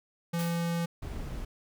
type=tone; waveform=square; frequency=169.5 Hz; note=E3; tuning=49 cents sharp; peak=-29 dBFS; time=0.33-0.86 s; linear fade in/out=10 ms
type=noise with exponential decay; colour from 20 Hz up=white; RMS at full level=-39 dBFS; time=0.39-0.85 s; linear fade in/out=2 ms; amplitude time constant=100 ms
type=noise; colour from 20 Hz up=brown; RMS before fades=-37 dBFS; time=1.02-1.45 s; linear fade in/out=5 ms
effects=none